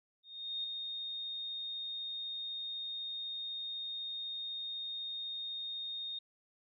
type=tone with ADSR envelope; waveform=sine; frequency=3692 Hz; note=A#7; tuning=17 cents flat; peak=-34 dBFS; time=0.23-6.19 s; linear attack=410 ms; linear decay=3 ms; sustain=-4 dB; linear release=7 ms; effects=none